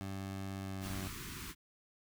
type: tone with pitch glide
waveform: 20% pulse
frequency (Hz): 96.8 to 94.97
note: G2 to F#2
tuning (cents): -21 to +46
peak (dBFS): -35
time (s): 0.01-1.08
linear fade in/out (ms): 0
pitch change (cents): -33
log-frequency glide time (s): 0.56-0.95
type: band-stop noise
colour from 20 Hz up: pink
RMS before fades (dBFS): -45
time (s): 0.8-1.55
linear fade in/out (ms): 50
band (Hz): 390 to 1000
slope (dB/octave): 48
effects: none